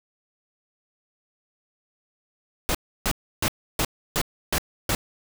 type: noise bursts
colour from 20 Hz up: pink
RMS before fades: -23 dBFS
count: 7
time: 2.69-4.949 s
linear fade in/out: 0 ms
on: 57 ms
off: 310 ms
effects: none